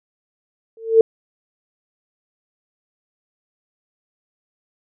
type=tone with exponential growth; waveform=sine; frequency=449.5 Hz; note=A4; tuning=37 cents sharp; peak=-3 dBFS; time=0.77-1.01 s; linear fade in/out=2 ms; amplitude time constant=52 ms; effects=none